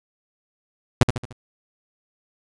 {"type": "tone with echo", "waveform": "sawtooth", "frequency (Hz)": 123.47, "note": "B2", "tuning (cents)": 0, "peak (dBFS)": -5, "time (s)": [1.01, 1.03], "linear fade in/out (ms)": 0, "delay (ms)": 74, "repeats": 4, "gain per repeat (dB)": -7, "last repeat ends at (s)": 1.326, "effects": ["resampled to 22050 Hz"]}